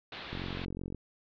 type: low-pass noise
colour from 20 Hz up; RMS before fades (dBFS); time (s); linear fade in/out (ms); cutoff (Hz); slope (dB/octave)
white; -44; 0.12-0.65; 2; 4100; 48
type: click train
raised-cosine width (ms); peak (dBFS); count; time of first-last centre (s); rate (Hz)
3; -26; 29; 0.33-0.947; 45.4
effects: none